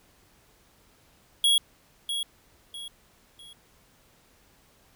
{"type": "tone with echo", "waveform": "square", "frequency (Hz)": 3322, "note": "G#7", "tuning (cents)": 0, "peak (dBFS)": -19, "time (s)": [1.44, 1.58], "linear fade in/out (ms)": 2, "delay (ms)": 650, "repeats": 3, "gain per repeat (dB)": -9, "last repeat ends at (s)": 3.53, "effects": ["pink hiss -61 dBFS RMS until 4.95 s"]}